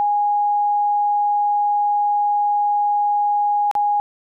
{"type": "tone with dropouts", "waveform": "sine", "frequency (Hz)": 825, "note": "G#5", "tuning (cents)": -12, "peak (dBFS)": -15, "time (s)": [0, 4], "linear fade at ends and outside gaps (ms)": 0, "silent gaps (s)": [3.713, 3.752], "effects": []}